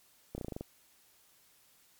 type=slowing click train; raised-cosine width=2 ms; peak=-25 dBFS; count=8; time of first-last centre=0.35-0.61 s; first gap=30 ms; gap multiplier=1.07; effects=white hiss -65 dBFS RMS until 1.99 s + MP3 96 kbps